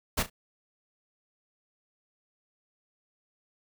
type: noise with echo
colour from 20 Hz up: pink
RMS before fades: -27 dBFS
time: 0.17-0.23 s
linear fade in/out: 10 ms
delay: 35 ms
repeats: 2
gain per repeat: -13 dB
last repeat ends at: 0.3 s
effects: none